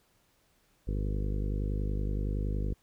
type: harmonic tone with a mistuned harmonic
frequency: 50.7 Hz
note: G#1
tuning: 41 cents flat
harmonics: 1 / 2 / 3 / 4 / 5 / 6 / 7 / 8 / 9 / 10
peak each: -30 / -36 / -40 / -42 / -44 / -46 / -47 / -48 / -49 / -50 dBFS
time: 0.87-2.74 s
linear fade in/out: 10 ms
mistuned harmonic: 10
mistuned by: -37 cents
effects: pink hiss -69 dBFS RMS until 2.82 s